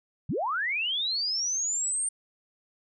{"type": "linear sweep", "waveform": "sine", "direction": "up", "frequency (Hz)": [94.9, 8890], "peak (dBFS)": -26, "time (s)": [0.29, 2.09], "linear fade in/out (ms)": 5, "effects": []}